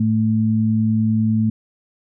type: tone pair together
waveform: sine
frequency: 110 / 220 Hz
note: A2 / A3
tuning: 0 / 0 cents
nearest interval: octave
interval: 1200 cents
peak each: -19 / -16 dBFS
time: 0-1.5 s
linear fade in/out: 5 ms
effects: none